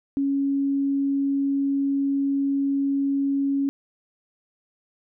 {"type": "tone", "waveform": "sine", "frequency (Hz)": 277.2, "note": "C#4", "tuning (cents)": 0, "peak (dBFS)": -20, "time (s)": [0.17, 3.69], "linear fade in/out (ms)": 0, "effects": []}